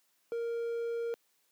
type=tone; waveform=triangle; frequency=466.2 Hz; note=A#4; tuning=in tune; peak=-30 dBFS; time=0.32-1.14 s; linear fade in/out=0 ms; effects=white hiss -73 dBFS RMS until 1.51 s + high-pass 200 Hz 12 dB/octave